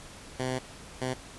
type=tone bursts at uneven times; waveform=10% pulse; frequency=128.5 Hz; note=C3; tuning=31 cents flat; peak=-21 dBFS; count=2; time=0.39-0.59 / 1.01-1.14 s; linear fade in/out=10 ms; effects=pink hiss -47 dBFS RMS until 1.38 s + resampled to 24000 Hz